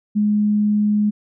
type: tone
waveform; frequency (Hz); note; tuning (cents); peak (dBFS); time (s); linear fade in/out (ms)
sine; 209.2; G#3; +13; -14; 0.15-1.11; 20
effects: none